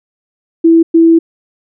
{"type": "tone bursts at uneven times", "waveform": "sine", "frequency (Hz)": 330, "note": "E4", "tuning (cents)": 2, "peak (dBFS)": -3, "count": 2, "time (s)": [[0.64, 0.83], [0.94, 1.19]], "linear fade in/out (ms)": 10, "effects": []}